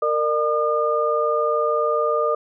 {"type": "tone cluster", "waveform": "sine", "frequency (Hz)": [461.2, 601, 1212], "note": ["A#4", "D5", "D#6"], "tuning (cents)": [-19, 40, -46], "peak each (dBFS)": -22, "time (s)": [0.02, 2.35], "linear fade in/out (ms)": 5, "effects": []}